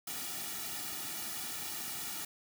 white noise with comb filter, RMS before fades -40 dBFS, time 0.07-2.25 s, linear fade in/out 5 ms, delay 1.9 ms, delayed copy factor -0.85, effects none

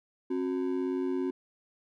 triangle ring-modulated tone, 317.6 Hz, D#4, 36 cents sharp, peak -23 dBFS, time 0.3-1.31 s, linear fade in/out 10 ms, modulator 48.8 Hz, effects none

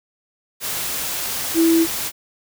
sine tone in noise, 329.6 Hz, E4, in tune, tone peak -12 dBFS, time 1.54-1.87 s, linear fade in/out 50 ms, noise white, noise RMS -25 dBFS, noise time 0.6-2.12 s, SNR +10 dB, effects none

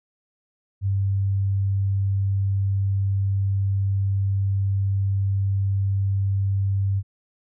sine tone, 98.1 Hz, G2, 2 cents sharp, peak -19 dBFS, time 0.81-7.03 s, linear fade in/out 50 ms, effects none

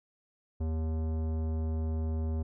sine tone with tanh clipping, 79.6 Hz, D#2, 40 cents sharp, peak -31 dBFS, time 0.6-2.43 s, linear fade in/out 10 ms, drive 16 dB, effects none

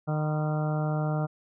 harmonic tone with a mistuned harmonic, 152.9 Hz, D#3, 30 cents flat, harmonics 1 / 2 / 3 / 4 / 5 / 6 / 7 / 8 / 9, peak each -26 / -37 / -39 / -35 / -37 / -45 / -48 / -43 / -42 dBFS, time 0.07-1.27 s, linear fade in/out 20 ms, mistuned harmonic 6, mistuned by +64 cents, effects none

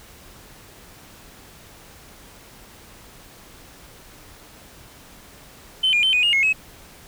sine tone with pitch steps, 3065 / 2421 / 3085 / 2482 / 2847 / 2168 / 2567 Hz, G7 / D#7 / G7 / D#7 / F7 / C#7 / E7, -40 / -48 / -28 / -5 / +33 / -39 / -47 cents, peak -14 dBFS, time 5.83-6.53 s, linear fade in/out 10 ms, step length 100 ms, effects tanh soft clip ceiling -12 dBFS + pink hiss -46 dBFS RMS until 7.07 s

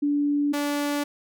sine / sawtooth tone pair in turn, 289.5 / 289.5 Hz, D4 / D4, -25 / -25 cents, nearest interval unison, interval 0 cents, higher neither, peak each -20 dBFS, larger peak neither, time 0.02-0.53 / 0.53-1.04 s, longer neither, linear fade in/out 10 ms, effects none

